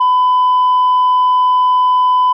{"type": "tone", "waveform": "sine", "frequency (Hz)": 1003, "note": "B5", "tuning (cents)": 26, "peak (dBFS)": -6, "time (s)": [0, 2.33], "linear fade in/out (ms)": 10, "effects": ["tanh soft clip ceiling -7 dBFS"]}